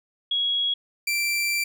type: tone pair in turn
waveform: sine / sawtooth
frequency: 3322 / 2349 Hz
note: G#7 / D7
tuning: 0 / 0 cents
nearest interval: tritone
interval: 600 cents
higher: first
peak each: -21 / -19 dBFS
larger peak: second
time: 0.31-0.74 / 1.07-1.64 s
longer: second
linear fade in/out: 5 ms
effects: none